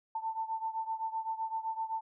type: beating tone pair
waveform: sine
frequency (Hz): 889 / 896.8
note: A5 / A5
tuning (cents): +18 / +33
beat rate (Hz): 7.8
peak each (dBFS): -35 / -38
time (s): 0.15-2.01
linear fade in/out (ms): 5
effects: none